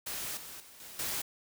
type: noise with level steps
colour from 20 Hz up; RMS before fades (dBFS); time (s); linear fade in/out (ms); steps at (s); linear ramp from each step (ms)
white; -38 / -46 / -54 / -48 / -35; 0.06-1.22; 10; 0.37 / 0.6 / 0.8 / 0.99; 2
effects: none